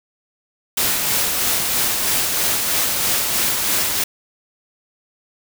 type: noise with tremolo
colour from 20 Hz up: white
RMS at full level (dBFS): -18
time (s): 0.77-4.04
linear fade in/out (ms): 5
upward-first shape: sine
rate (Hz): 3.1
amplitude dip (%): 30
effects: none

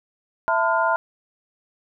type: tone cluster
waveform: sine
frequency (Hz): 660 / 899 / 1017 / 1415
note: E5 / A5 / C6 / F6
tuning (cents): +2 / +37 / -50 / +22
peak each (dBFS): -23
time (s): 0.48-0.96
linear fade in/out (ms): 0
effects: none

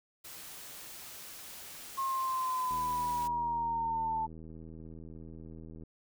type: noise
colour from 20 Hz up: white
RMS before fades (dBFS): -47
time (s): 0.24-3.28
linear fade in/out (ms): 10
type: exponential sweep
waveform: sine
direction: down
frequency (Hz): 1076 to 880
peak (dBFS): -30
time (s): 1.97-4.27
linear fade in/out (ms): 20
type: click train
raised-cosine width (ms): 3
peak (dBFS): -36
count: 252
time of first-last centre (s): 2.71-5.836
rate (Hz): 80.3
effects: none

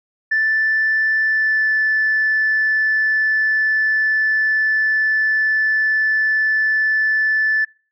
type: tone with pitch glide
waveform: sine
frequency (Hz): 1760 to 1748.9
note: A6 to A6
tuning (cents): 0 to -11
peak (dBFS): -13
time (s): 0.31-7.65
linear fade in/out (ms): 10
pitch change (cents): -11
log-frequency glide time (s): 1.23-1.68
effects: noise-tail reverb RT60 0.4 s tail -24 dB re dry + tanh soft clip ceiling -10 dBFS

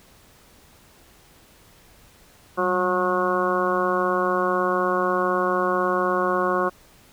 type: harmonic tone with a mistuned harmonic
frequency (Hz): 181.6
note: F#3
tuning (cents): -32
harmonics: 1 / 2 / 3 / 4 / 5 / 6 / 7 / 8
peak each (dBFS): -31 / -25 / -26 / -30 / -35 / -24 / -31 / -30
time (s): 2.57-6.7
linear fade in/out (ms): 20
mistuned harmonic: 1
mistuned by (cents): +77
effects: pink hiss -53 dBFS RMS until 7.12 s

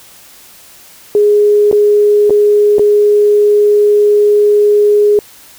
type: tone with dropouts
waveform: sine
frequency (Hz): 415.3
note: G#4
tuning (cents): 0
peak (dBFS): -5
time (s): 1.15-5.19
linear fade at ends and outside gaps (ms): 1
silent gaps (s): 1.714-1.727 / 2.297-2.305 / 2.784-2.794
effects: white hiss -39 dBFS RMS until 5.58 s

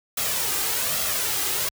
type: noise with flanger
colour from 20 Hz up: white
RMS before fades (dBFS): -25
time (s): 0.17-1.69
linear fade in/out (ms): 5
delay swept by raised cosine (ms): 1.5 to 2.5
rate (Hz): 1.2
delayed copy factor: +0.5
effects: high-pass 60 Hz 12 dB/octave

